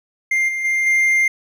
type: tone with level steps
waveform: triangle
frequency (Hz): 2104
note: C7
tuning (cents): +9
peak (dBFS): -13 / -19 / -14 / -11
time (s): 0.31-1.28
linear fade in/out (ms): 5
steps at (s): 0.48 / 0.64 / 0.86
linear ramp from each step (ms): 10
effects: none